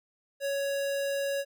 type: tone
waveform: square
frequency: 557 Hz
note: C#5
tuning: 8 cents sharp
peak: -29 dBFS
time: 0.4-1.45 s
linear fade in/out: 50 ms
effects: none